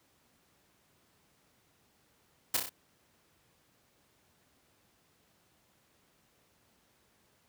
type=noise with echo; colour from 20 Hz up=white; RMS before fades=-28 dBFS; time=2.54-2.57 s; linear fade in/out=5 ms; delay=31 ms; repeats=4; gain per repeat=-4 dB; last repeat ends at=2.694 s; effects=pink hiss -69 dBFS RMS until 7.48 s + high-pass 80 Hz 12 dB/octave